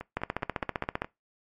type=two click trains; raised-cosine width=0.5 ms; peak=-22 / -13 dBFS; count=6 / 14; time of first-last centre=0.01-1.045 / 0.17-1.02 s; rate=4.83 / 15.3 Hz; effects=noise-tail reverb RT60 0.2 s tail -20 dB re dry + MP3 64 kbps

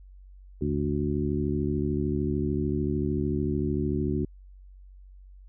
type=harmonic tone with a mistuned harmonic; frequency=73.42 Hz; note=D2; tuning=in tune; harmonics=1 / 2 / 3 / 4 / 5; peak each=-31 / -31 / -31 / -31 / -31 dBFS; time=0.61-4.25 s; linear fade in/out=5 ms; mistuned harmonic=1; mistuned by=+130 cents; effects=added 47 Hz sine -46 dBFS peak until 5.48 s

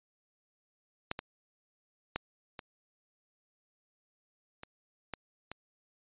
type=clicks; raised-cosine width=0.3 ms; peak=-16 / -21 / -16 / -25 / -28 / -21 / -25 dBFS; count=7; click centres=1.114 / 1.191 / 2.16 / 2.592 / 4.634 / 5.137 / 5.516 s; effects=resampled to 8000 Hz

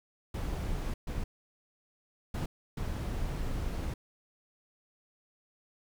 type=noise bursts at uneven times; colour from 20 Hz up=brown; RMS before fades=-34 dBFS; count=4; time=0.34-0.94 / 1.07-1.24 / 2.34-2.46 / 2.77-3.94 s; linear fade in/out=5 ms; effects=none

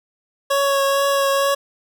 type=tone with vibrato; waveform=25% pulse; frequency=554.4 Hz; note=C#5; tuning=in tune; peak=-12 dBFS; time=0.5-1.55 s; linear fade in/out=10 ms; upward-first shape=triangle; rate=2.2 Hz; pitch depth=16 cents each way; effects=none

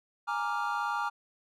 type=chord; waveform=triangle; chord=Bb dominant seventh; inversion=third; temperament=equal; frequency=830.6 / 932.3 / 1174.7 / 1396.9 Hz; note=Ab5 / Bb5 / D6 / F6; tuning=0 / 0 / 0 / 0 cents; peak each=-33 dBFS; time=0.27-1.1 s; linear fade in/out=20 ms; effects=none

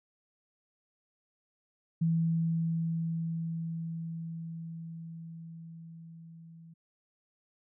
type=tone with level ramp; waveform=sine; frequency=164.7 Hz; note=E3; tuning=1 cent flat; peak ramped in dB=-24 to -49 dBFS; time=2.01-6.74 s; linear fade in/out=10 ms; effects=none

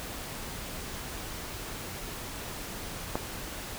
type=click; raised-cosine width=1 ms; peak=-14 dBFS; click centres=3.155 s; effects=pink hiss -39 dBFS RMS until 3.78 s

